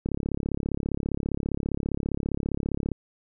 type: click train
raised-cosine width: 3 ms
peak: -15 dBFS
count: 101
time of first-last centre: 0.06-2.917 s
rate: 35 Hz
effects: none